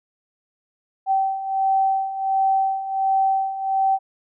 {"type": "beating tone pair", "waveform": "sine", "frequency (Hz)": [772, 773.4], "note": ["G5", "G5"], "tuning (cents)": [-27, -24], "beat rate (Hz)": 1.4, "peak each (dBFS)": [-24, -19], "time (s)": [1.06, 3.99], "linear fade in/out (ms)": 50, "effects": []}